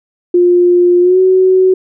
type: tone with pitch glide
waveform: sine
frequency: 353.6 to 373.8 Hz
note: F4 to F#4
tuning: +22 to +18 cents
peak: -5 dBFS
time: 0.34-1.74 s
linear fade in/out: 5 ms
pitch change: +96 cents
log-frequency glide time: 1.01-1.19 s
effects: none